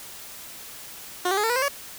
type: tone with pitch steps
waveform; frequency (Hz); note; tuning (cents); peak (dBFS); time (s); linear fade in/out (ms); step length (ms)
15% pulse; 360 / 388.1 / 418.3 / 451 / 486.1 / 524 / 564.9; F#4 / G4 / G#4 / A4 / B4 / C5 / C#5; -47 / -17 / +12 / +43 / -28 / +2 / +33; -15; 1.25-1.684; 5; 62
effects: white hiss -41 dBFS RMS until 1.98 s